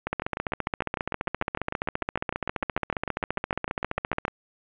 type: two click trains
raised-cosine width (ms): 0.5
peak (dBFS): -13 / -11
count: 29 / 62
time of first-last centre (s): 0.07-4.281 / 0.13-4.252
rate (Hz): 6.65 / 14.8
effects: resampled to 8000 Hz + 8-bit

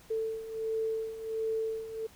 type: beating tone pair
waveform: sine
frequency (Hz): 443.2 / 444.6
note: A4 / A4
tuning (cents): +13 / +18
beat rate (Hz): 1.4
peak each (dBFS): -37 / -32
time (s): 0.1-2.07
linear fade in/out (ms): 10
effects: pink hiss -57 dBFS RMS until 2.15 s

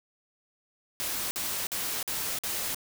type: noise bursts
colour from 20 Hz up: white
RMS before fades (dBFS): -32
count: 5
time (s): 1-2.746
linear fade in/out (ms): 0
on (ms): 310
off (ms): 49
effects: none

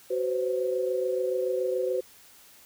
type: tone cluster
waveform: sine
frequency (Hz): 374 / 509 / 536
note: F#4 / C5 / C5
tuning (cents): +19 / -48 / +42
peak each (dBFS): -29 / -27 / -36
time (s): 0.1-2.01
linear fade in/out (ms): 10
effects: white hiss -54 dBFS RMS until 2.65 s

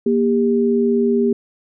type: tone pair together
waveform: sine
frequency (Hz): 236 / 400.4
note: A#3 / G4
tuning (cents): +22 / +37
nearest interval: major sixth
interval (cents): 915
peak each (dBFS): -16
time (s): 0.06-1.33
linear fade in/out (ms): 5
effects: none

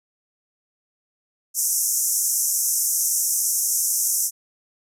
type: band-pass noise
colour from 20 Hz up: pink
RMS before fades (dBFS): -22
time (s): 1.54-4.31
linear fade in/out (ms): 50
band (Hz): 5600 to 14000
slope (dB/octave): 96
effects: none

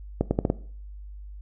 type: accelerating click train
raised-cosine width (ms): 2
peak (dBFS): -8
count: 5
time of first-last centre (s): 0.21-0.501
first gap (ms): 100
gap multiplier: 0.79
effects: noise-tail reverb RT60 0.5 s tail -18 dB re dry + added 50 Hz sine -38 dBFS peak until 1.41 s

